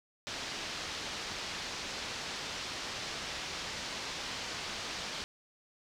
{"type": "low-pass noise", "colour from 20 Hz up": "white", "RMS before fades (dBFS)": -40, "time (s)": [0.27, 5.24], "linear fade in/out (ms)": 0, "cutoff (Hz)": 5500, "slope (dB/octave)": 24, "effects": []}